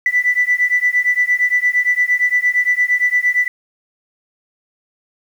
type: beating tone pair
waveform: sine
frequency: 1975.5 / 1984.2 Hz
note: B6 / B6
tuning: 0 / +8 cents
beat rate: 8.7 Hz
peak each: -15 dBFS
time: 0.06-3.48 s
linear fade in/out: 2 ms
effects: tanh soft clip ceiling -5 dBFS + 7-bit

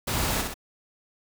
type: noise with echo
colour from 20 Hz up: pink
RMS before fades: -28 dBFS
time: 0.07-0.42 s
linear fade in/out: 10 ms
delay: 61 ms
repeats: 2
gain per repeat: -4 dB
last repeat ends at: 0.542 s
effects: none

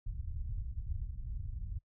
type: low-pass noise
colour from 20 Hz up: pink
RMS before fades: -39 dBFS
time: 0.06-1.79 s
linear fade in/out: 10 ms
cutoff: 100 Hz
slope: 24 dB/octave
effects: noise-tail reverb RT60 0.1 s tail -22 dB re dry

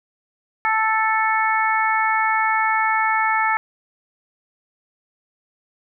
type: harmonic tone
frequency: 440 Hz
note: A4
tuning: in tune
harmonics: 2 / 3 / 4 / 5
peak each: -20 / -22 / -23 / -24 dBFS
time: 0.65-3.57 s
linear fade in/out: 0 ms
effects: none

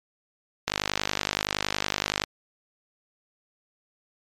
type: click train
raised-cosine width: 0.2 ms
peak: -6 dBFS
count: 80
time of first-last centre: 0.68-2.238 s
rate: 50.7 Hz
effects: MP3 96 kbps

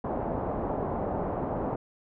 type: low-pass noise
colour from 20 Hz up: white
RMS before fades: -31 dBFS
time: 0.04-1.76 s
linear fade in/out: 5 ms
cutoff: 810 Hz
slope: 24 dB/octave
effects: none

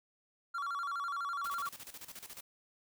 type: tone with vibrato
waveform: triangle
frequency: 1251 Hz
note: D#6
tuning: 9 cents sharp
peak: -33 dBFS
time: 0.54-1.69 s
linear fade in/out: 10 ms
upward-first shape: square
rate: 12 Hz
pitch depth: 170 cents each way
type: noise with tremolo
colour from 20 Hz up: white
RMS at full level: -47 dBFS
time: 1.44-2.41 s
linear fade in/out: 5 ms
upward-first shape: square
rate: 14 Hz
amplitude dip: 75%
effects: none

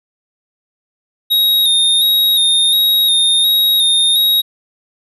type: tone with vibrato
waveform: square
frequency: 3729 Hz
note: A#7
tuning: in tune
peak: -10 dBFS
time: 1.3-4.42 s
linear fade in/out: 20 ms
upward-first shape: square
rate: 1.4 Hz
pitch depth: 30 cents each way
effects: none

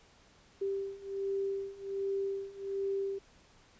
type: beating tone pair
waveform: sine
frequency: 392 / 393.3 Hz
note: G4 / G4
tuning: 0 / +6 cents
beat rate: 1.3 Hz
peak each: -37 / -35 dBFS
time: 0.61-3.19 s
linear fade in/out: 10 ms
effects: pink hiss -62 dBFS RMS until 3.79 s + resampled to 16000 Hz

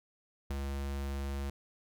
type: tone with ADSR envelope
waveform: square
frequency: 69.3 Hz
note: C#2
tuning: in tune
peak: -32 dBFS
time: 0.5-1.5 s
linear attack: 7 ms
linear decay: 18 ms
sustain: -3 dB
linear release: 4 ms
effects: none

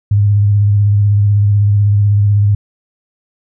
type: tone with vibrato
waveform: sine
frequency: 102.5 Hz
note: G#2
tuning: 22 cents flat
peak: -7 dBFS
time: 0.11-2.55 s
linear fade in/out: 5 ms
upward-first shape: sine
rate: 16 Hz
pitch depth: 31 cents each way
effects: none

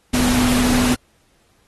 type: tone in noise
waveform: sine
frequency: 248.1 Hz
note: B3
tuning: 8 cents sharp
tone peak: -16 dBFS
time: 0.13-0.95 s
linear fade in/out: 10 ms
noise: pink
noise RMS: -21 dBFS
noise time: 0.13-0.95 s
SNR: +2 dB
effects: pink hiss -60 dBFS RMS until 1.67 s + AAC 32 kbps

